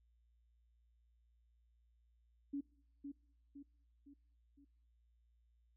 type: tone with echo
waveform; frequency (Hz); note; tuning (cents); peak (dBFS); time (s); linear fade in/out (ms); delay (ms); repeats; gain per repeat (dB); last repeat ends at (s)
sine; 282.2; C#4; +31; -38; 2.53-2.61; 10; 510; 4; -6; 4.65
effects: noise-tail reverb RT60 0.7 s tail -24 dB re dry + added 58 Hz sine -70 dBFS peak until 5.76 s